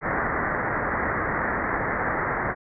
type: low-pass noise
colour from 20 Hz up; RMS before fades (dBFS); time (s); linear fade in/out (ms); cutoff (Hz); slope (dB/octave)
white; -26; 0.01-2.55; 50; 2000; 96
effects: none